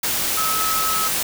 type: tone in noise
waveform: sine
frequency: 1290 Hz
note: E6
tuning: 38 cents flat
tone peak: -22 dBFS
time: 0.37-1.08 s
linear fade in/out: 5 ms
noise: white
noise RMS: -22 dBFS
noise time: 0.03-1.23 s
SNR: -3 dB
effects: none